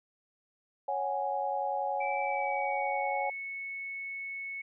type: chord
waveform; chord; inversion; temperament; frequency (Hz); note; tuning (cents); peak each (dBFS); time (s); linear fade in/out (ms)
sine; C# suspended fourth; none; equal; 554.4 / 740 / 830.6; C#5 / F#5 / G#5; 0 / 0 / 0; -35 / -35 / -32; 0.88-3.3; 5
type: tone with pitch glide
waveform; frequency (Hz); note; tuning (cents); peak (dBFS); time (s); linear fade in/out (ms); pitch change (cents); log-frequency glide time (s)
sine; 2318 to 2206; D7 to C#7; -23 to -9; -36; 2-4.62; 10; -86; 2.21-3.1
effects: none